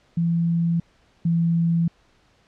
sine tone pair in turn, 168.5 / 167.74 Hz, E3 / E3, +38 / +30 cents, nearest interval unison, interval 8 cents, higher first, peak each -18 / -17 dBFS, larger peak second, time 0.17-0.8 / 1.25-1.88 s, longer neither, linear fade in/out 5 ms, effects pink hiss -60 dBFS RMS until 2.47 s + low-pass 5000 Hz 12 dB/octave

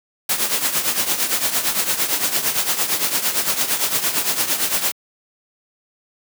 white noise with tremolo, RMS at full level -17 dBFS, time 0.29-4.92 s, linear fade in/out 5 ms, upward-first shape triangle, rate 8.8 Hz, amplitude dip 75%, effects high-pass 150 Hz 12 dB/octave

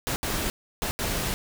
pink noise bursts at uneven times, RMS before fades -28 dBFS, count 4, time 0.07-0.16 / 0.23-0.5 / 0.82-0.91 / 0.99-1.34 s, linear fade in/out 0 ms, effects none

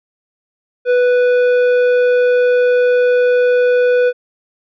triangle tone with tanh clipping, 493.9 Hz, B4, in tune, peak -11 dBFS, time 0.85-4.13 s, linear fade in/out 50 ms, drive 14 dB, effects none

